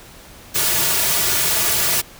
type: noise with comb filter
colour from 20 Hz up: white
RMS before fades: -18 dBFS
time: 0.54-2.02 s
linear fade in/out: 20 ms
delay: 3.8 ms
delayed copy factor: -0.95
effects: pink hiss -42 dBFS RMS until 2.19 s